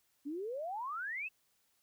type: exponential sweep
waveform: sine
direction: up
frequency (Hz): 272.6 to 2711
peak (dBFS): -37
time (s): 0.25-1.29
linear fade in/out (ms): 20
effects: white hiss -75 dBFS RMS until 1.82 s